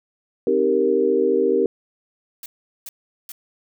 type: chord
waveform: sine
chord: C minor seventh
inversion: none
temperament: equal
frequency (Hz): 261.6 / 311.1 / 392 / 466.2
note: C4 / Eb4 / G4 / Bb4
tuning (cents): 0 / 0 / 0 / 0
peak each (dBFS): -25 / -25 / -19 / -19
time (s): 0.47-1.66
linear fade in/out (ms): 2
type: noise bursts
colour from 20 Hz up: blue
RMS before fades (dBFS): -35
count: 3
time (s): 2.43-3.32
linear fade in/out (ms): 2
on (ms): 30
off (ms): 400
effects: none